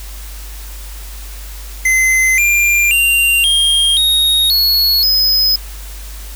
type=tone with pitch steps; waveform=square; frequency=2056 / 2389 / 2776 / 3226 / 3749 / 4357 / 5062 Hz; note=C7 / D7 / F7 / G7 / A#7 / C#8 / D#8; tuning=-31 / +29 / -11 / +49 / +9 / -31 / +29 cents; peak=-10 dBFS; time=1.85-5.56 s; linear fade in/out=5 ms; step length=530 ms; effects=added 50 Hz sine -27 dBFS peak until 6.35 s + white hiss -35 dBFS RMS until 6.35 s

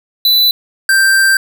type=tone pair in turn; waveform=square; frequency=3985 / 1571 Hz; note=B7 / G6; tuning=+15 / +3 cents; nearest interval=octave + major third; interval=1612 cents; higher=first; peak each=-8 dBFS; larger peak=neither; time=0.25-0.51 / 0.89-1.37 s; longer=second; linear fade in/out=2 ms; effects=8-bit

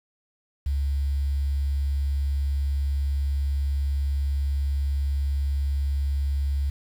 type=tone; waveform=sine; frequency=70 Hz; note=C#2; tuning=18 cents sharp; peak=-21 dBFS; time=0.66-6.7 s; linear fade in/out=5 ms; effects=tanh soft clip ceiling -17 dBFS + 8-bit

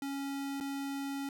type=tone with dropouts; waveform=square; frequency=277.2 Hz; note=C#4; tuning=in tune; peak=-36 dBFS; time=0.02-1.29 s; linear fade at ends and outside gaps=2 ms; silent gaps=0.602-0.608 s; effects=none

